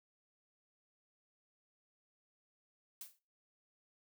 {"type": "noise with exponential decay", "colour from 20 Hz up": "blue", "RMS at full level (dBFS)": -44, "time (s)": [3.01, 3.19], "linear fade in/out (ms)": 1, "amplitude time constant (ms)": 39, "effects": ["noise-tail reverb RT60 0.4 s tail -25 dB re dry"]}